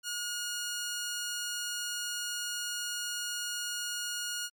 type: tone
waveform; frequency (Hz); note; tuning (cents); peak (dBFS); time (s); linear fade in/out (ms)
10% pulse; 1436; F6; +48; -25; 0.03-4.5; 50
effects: MP3 96 kbps